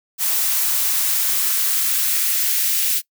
blue noise with high-pass filter sweep, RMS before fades -19 dBFS, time 0.18-3.02 s, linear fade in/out 50 ms, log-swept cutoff 630 to 2200 Hz, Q 1.2, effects noise-tail reverb RT60 0.1 s tail -22 dB re dry

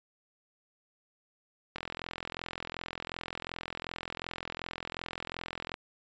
click train, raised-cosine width 0.3 ms, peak -20 dBFS, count 171, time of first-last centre 1.76-5.741 s, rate 42.7 Hz, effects resampled to 16000 Hz

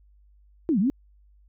sine linear two-way sweep, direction down then up, 352.4 to 174.1 to 293.6 Hz, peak -19 dBFS, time 0.69-0.9 s, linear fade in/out 0 ms, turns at 0.79 s, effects added 50 Hz sine -54 dBFS peak until 1.48 s

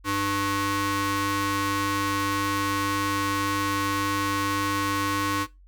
sawtooth ring-modulated tone, 397.3 Hz, G4, 23 cents sharp, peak -17 dBFS, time 0.04-5.47 s, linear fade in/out 50 ms, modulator 697 Hz, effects noise-tail reverb RT60 0.2 s tail -18 dB re dry + added 46 Hz sine -49 dBFS peak until 5.67 s

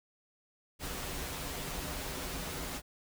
pink noise with comb filter, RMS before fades -39 dBFS, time 0.79-2.82 s, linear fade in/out 50 ms, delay 9.2 ms, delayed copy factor -0.55, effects none

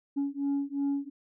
sine beating tone pair, 279.2 / 282 Hz, C#4 / C#4, +13 / +30 cents, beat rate 2.8 Hz, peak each -29 dBFS, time 0.16-1.1 s, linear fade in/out 20 ms, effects tanh soft clip ceiling -24 dBFS

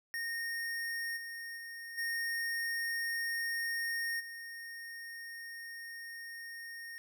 square tone with level steps, 1848 Hz, A#6, 16 cents flat, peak -36 / -42 / -44 / -34 / -44 dBFS, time 0.14-6.98 s, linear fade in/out 0 ms, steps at 1.16 / 1.56 / 1.97 / 4.19 s, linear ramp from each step 20 ms, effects none

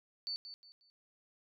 sine tone with echo, 4500 Hz, C#8, 25 cents sharp, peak -36 dBFS, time 0.27-0.36 s, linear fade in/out 0 ms, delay 180 ms, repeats 3, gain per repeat -10 dB, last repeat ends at 0.9 s, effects none

